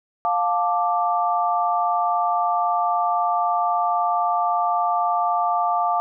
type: chord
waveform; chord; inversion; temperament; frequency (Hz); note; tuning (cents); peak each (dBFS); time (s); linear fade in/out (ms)
sine; D minor; first; just; 704.8 / 881 / 1174.7; F5 / A5 / D6; +16 / +2 / 0; -21 / -24 / -23; 0.25-6; 0
effects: none